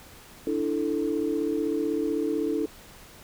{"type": "chord", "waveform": "sine", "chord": "D suspended second", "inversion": "none", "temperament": "equal", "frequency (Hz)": [293.7, 329.6, 440], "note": ["D4", "E4", "A4"], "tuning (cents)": [0, 0, 0], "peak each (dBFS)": -28, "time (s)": [0.47, 2.66], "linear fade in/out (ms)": 2, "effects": ["tanh soft clip ceiling -15 dBFS", "pink hiss -49 dBFS RMS until 3.23 s"]}